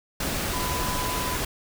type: tone in noise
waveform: sine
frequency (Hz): 1000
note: B5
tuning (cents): +21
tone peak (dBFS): -31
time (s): 0.53-1.36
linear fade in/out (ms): 5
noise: pink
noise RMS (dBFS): -28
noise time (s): 0.2-1.45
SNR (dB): -6
effects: none